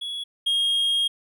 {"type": "tone pair in turn", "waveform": "triangle", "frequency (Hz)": [3364, 3251], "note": ["G#7", "G#7"], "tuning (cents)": [22, -38], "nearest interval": "minor second", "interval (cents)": 60, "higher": "first", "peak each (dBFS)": [-27, -18], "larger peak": "second", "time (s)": [[0.01, 0.24], [0.46, 1.08]], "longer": "second", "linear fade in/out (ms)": 10, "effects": []}